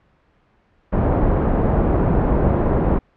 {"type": "low-pass noise", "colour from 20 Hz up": "pink", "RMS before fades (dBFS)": -17, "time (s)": [0.92, 2.99], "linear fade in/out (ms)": 10, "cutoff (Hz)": 730, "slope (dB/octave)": 12, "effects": ["pink hiss -59 dBFS RMS until 3.16 s", "low-pass 2000 Hz 12 dB/octave"]}